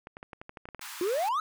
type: clicks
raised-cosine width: 0.5 ms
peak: -27 dBFS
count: 11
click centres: 0.071 / 0.169 / 0.229 / 0.332 / 0.415 / 0.494 / 0.572 / 0.655 / 0.688 / 0.747 / 0.794 s
type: high-pass noise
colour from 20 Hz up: pink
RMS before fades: -42 dBFS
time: 0.81-1.29 s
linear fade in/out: 5 ms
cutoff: 920 Hz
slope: 48 dB/octave
type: exponential sweep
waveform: triangle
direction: up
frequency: 335.7 to 1318.5 Hz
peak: -24 dBFS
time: 1.01-1.4 s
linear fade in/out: 2 ms
effects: none